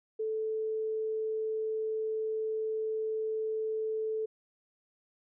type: tone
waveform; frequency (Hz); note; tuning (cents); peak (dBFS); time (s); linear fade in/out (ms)
sine; 437.9; A4; -8; -30; 0.19-4.26; 10
effects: none